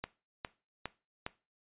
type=click train; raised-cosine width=0.3 ms; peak=-20 dBFS; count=4; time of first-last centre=0.04-1.264 s; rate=2.45 Hz; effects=noise-tail reverb RT60 0.3 s tail -18 dB re dry + resampled to 8000 Hz